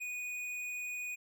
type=tone with tanh clipping; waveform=sine; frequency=2472 Hz; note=D#7; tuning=12 cents flat; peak=-39 dBFS; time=0-1.16 s; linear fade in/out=20 ms; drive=13 dB; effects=none